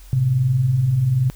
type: tone pair together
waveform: sine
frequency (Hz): 109 / 130.07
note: A2 / C3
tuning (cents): -16 / -10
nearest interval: minor third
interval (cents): 306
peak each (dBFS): -24 / -15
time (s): 0.13-1.3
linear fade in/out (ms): 0
effects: added 43 Hz sine -39 dBFS peak until 1.35 s + white hiss -50 dBFS RMS until 1.35 s